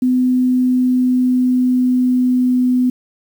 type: tone with pitch glide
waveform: sine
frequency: 252.9 to 251 Hz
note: B3 to B3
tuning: +41 to +28 cents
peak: -11 dBFS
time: 0.02-2.9 s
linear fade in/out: 5 ms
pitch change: -13 cents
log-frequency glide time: 0.42-2.67 s
effects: 7-bit